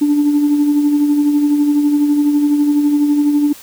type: tone with tremolo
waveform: sine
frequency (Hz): 292.5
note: D4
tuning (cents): -7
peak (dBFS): -7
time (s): 0.01-3.53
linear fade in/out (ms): 10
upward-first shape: sine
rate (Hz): 12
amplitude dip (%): 45
effects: tanh soft clip ceiling -6 dBFS + white hiss -38 dBFS RMS until 3.62 s